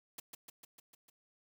white noise with echo, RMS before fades -45 dBFS, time 0.18-0.2 s, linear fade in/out 5 ms, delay 150 ms, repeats 6, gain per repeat -3 dB, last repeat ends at 1.1 s, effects none

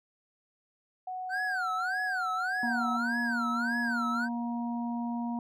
sine tone, 740 Hz, F#5, in tune, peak -34 dBFS, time 1.07-2.97 s, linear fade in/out 5 ms
triangle tone with vibrato, 1480 Hz, F#6, in tune, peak -28 dBFS, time 1.29-4.29 s, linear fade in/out 50 ms, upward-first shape sine, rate 1.7 Hz, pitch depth 230 cents each way
harmonic tone, 236.8 Hz, A#3, 27 cents sharp, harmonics 1 / 3 / 4, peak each -31 / -41 / -40 dBFS, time 2.63-5.39 s, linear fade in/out 2 ms
effects none

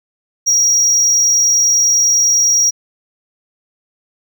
triangle tone, 5690 Hz, F8, 31 cents sharp, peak -8 dBFS, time 0.46-2.71 s, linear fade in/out 20 ms, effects none

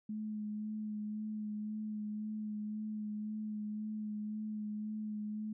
sine tone with vibrato, 212.8 Hz, G#3, 42 cents sharp, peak -37 dBFS, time 0.09-5.53 s, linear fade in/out 5 ms, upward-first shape sine, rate 1.9 Hz, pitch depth 18 cents each way, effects none

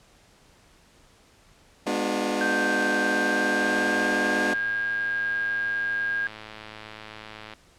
20% pulse chord, G# diminished seventh, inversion none, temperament just, 207.7 / 249.2 / 299 / 358.8 Hz, G#3 / B3 / D4 / F4, 0 / +16 / +31 / +47 cents, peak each -26 / -25 / -24 / -26 dBFS, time 1.86-4.54 s, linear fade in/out 10 ms
sine tone with pitch glide, 1566 to 1621.2 Hz, G6 to G#6, -2 to -42 cents, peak -24 dBFS, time 2.41-6.27 s, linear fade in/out 0 ms, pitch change +60 cents, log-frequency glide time 2.93-4.68 s
click train, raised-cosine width 0.3 ms, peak -24 dBFS, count 425, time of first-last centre 3.61-7.536 s, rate 108 Hz
effects pink hiss -57 dBFS RMS until 7.78 s + low-pass 9000 Hz 12 dB/octave

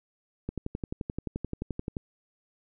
click train, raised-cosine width 3 ms, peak -19 dBFS, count 18, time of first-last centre 0.49-1.968 s, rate 11.5 Hz, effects none

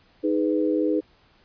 sine chord, G# minor, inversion second, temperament just, 311.5 / 415.3 / 498.4 Hz, D#4 / G#4 / B4, +2 / 0 / +16 cents, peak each -22 / -26 / -26 dBFS, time 0.23-1.01 s, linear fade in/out 20 ms, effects pink hiss -59 dBFS RMS until 1.44 s + resampled to 11025 Hz

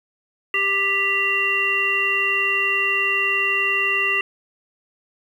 harmonic tone, 394.2 Hz, G4, 10 cents sharp, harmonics 1 / 3 / 5 / 7, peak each -30 / -27 / -22 / -20 dBFS, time 0.54-4.21 s, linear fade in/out 2 ms, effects 8-bit

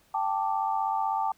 sine chord, G suspended second, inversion none, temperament equal, 784 / 880 / 1174.7 Hz, G5 / A5 / D6, 0 / 0 / 0 cents, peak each -29 / -28 / -33 dBFS, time 0.14-1.32 s, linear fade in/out 5 ms, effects pink hiss -63 dBFS RMS until 1.37 s

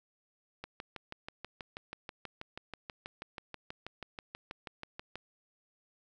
click train, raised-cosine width 0.3 ms, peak -25 dBFS, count 29, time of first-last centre 0.64-5.156 s, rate 6.2 Hz, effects none

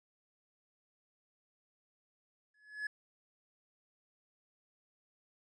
triangle tone with exponential growth, 1701 Hz, G#6, 41 cents sharp, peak -31 dBFS, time 2.54-2.87 s, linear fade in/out 5 ms, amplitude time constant 70 ms, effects resampled to 22050 Hz

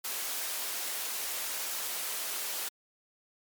white high-pass noise, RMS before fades -35 dBFS, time 0.04-2.69 s, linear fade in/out 10 ms, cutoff 400 Hz, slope 12 dB/octave, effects MP3 96 kbps

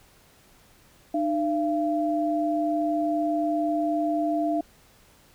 sine tone pair together, 303.4 / 681 Hz, D#4 / F5, -44 / -44 cents, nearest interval octave + major second, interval 1400 cents, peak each -25 dBFS, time 1.14-4.61 s, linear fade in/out 5 ms, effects pink hiss -57 dBFS RMS until 5.34 s

